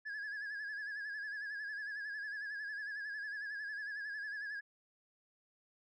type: tone with vibrato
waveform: sine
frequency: 1679 Hz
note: G#6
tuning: 18 cents sharp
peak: -37 dBFS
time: 0.05-4.61 s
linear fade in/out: 20 ms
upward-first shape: sine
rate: 11 Hz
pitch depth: 66 cents each way
effects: tanh soft clip ceiling -39 dBFS